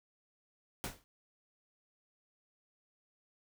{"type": "noise with exponential decay", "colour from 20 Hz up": "pink", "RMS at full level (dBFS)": -35, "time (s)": [0.84, 1.04], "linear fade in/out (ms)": 0, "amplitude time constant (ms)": 42, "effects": []}